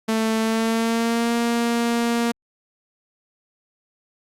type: tone with pitch glide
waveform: sawtooth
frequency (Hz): 221.9 to 234.7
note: A3 to A#3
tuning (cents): +15 to +12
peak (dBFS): -15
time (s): 0.08-2.32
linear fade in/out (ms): 10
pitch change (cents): +97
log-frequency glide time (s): 0.4-1.34
effects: low-pass 12000 Hz 12 dB/octave + Opus 48 kbps